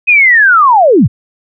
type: linear sweep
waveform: sine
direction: down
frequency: 2542 to 75.6 Hz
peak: -3 dBFS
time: 0.07-1.08 s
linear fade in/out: 20 ms
effects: none